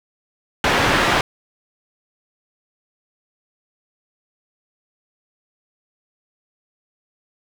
white low-pass noise, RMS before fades -17 dBFS, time 0.64-1.21 s, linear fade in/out 2 ms, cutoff 2000 Hz, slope 12 dB/octave, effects none

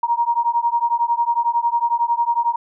sine beating tone pair, 936 / 947 Hz, A#5 / A#5, +7 / +27 cents, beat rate 11 Hz, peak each -19 dBFS, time 0.03-2.56 s, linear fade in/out 5 ms, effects none

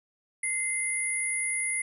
sine tone cluster, 2081 / 9500 / 10270 Hz, C7 / D9 / E9, -10 / +19 / -46 cents, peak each -30 / -34 / -31 dBFS, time 0.43-1.82 s, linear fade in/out 5 ms, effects none

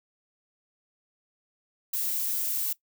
violet noise, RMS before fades -29 dBFS, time 1.93-2.73 s, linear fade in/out 5 ms, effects noise-tail reverb RT60 0.1 s tail -19 dB re dry

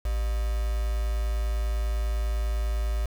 sine tone with quantisation, 55 Hz, A1, in tune, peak -24 dBFS, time 0.05-3.06 s, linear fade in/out 5 ms, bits 6, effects none

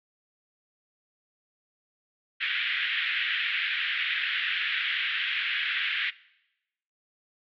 pink band-pass noise, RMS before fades -29 dBFS, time 2.4-6.11 s, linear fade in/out 20 ms, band 1600 to 3400 Hz, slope 48 dB/octave, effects noise-tail reverb RT60 0.9 s tail -21 dB re dry

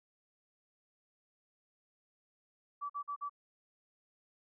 sine tone bursts, 1153 Hz, D6, 32 cents flat, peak -36 dBFS, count 4, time 2.81-3.296 s, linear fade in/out 20 ms, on 87 ms, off 46 ms, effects none

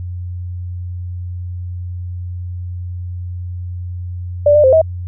sine tone with pitch steps, 585 / 597 / 523 / 640 Hz, D5 / D5 / C5 / D#5, -7 / +28 / -1 / +49 cents, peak -6 dBFS, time 4.46-4.816 s, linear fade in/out 5 ms, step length 89 ms, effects added 89 Hz sine -22 dBFS peak until 5.07 s

